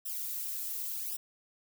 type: noise with flanger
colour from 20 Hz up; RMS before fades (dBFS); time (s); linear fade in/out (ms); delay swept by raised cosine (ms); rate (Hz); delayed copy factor
violet; -37; 0.05-1.17; 10; 0.45 to 3.35; 0.9; -0.95
effects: none